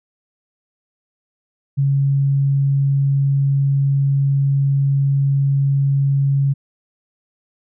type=tone; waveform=sine; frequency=138.59 Hz; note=C#3; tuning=in tune; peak=-13 dBFS; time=1.77-6.54 s; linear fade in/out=20 ms; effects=none